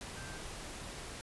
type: tone in noise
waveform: sine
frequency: 1568 Hz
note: G6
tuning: in tune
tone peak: -50 dBFS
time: 0.17-0.38 s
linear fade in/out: 0 ms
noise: pink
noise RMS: -45 dBFS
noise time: 0.01-1.21 s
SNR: -8 dB
effects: resampled to 24000 Hz